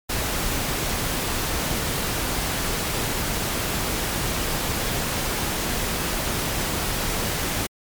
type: noise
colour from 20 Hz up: pink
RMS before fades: -25 dBFS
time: 0.09-7.67 s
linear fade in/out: 10 ms
effects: MP3 96 kbps